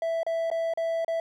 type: tone with dropouts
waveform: triangle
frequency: 660 Hz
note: E5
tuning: 2 cents sharp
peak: -23 dBFS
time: 0.02-1.2 s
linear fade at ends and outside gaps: 2 ms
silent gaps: 0.232-0.265 / 0.502-0.514 / 0.737-0.774 / 1.047-1.08 s
effects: none